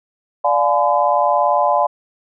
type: chord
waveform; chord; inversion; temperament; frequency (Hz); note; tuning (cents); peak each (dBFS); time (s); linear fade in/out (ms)
sine; D diminished seventh; none; just; 587.3 / 704.8 / 845.8 / 1014.9; D5 / F5 / Ab5 / Cb6; 0 / +16 / +31 / +47; -18; 0.44-1.87; 10
effects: none